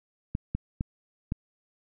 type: clicks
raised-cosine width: 5 ms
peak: -16 dBFS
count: 4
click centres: 0.351 / 0.55 / 0.809 / 1.321 s
effects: none